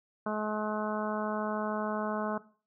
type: harmonic tone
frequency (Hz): 213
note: G#3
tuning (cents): +44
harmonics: 1 / 2 / 3 / 4 / 5 / 6 / 7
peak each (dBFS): -34 / -38 / -36 / -40 / -38 / -41 / -42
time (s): 0.26-2.38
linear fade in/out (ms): 5
effects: noise-tail reverb RT60 0.4 s tail -17 dB re dry